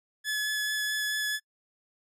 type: tone with vibrato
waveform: sawtooth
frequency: 1711 Hz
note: A6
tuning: 49 cents flat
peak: -24 dBFS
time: 0.24-1.4 s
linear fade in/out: 50 ms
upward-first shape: sine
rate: 4.6 Hz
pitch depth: 9 cents each way
effects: noise-tail reverb RT60 0.1 s tail -26 dB re dry + resampled to 32000 Hz